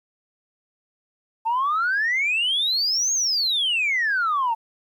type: exponential two-way sweep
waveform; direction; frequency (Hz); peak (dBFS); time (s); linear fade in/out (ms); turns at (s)
sine; up then down; 880 to 6645 to 880; -18; 1.45-4.55; 20; 3.13
effects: tanh soft clip ceiling -16 dBFS + 10-bit